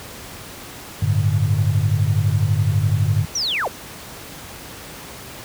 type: chord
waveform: sine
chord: G suspended second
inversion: none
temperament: equal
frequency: 98 / 110 / 146.83 Hz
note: G2 / A2 / D3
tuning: 0 / 0 / 0 cents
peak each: -18 / -19 / -21 dBFS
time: 1.02-3.25 s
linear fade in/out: 5 ms
type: linear sweep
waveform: sine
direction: down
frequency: 6050 to 379.7 Hz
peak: -19 dBFS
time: 3.35-3.68 s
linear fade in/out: 5 ms
effects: pink hiss -36 dBFS RMS until 5.44 s + high-pass 60 Hz 12 dB/octave